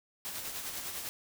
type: noise with tremolo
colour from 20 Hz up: white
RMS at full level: -38 dBFS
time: 0.25-1.09 s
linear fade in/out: 0 ms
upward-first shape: sine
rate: 10 Hz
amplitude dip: 40%
effects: none